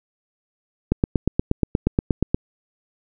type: click train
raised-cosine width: 3 ms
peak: -4 dBFS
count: 13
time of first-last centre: 0.92-2.345 s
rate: 8.42 Hz
effects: none